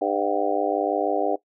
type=harmonic tone with a mistuned harmonic; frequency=101.2 Hz; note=G#2; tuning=44 cents flat; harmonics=3 / 4 / 5 / 6 / 7 / 8; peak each=-28 / -28 / -28 / -28 / -28 / -28 dBFS; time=0.01-1.36 s; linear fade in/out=10 ms; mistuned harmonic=8; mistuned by=-77 cents; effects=noise-tail reverb RT60 0.1 s tail -17 dB re dry